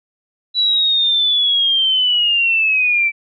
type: linear sweep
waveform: sine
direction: down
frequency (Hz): 3955 to 2313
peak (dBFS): -12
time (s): 0.54-3.12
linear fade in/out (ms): 50
effects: none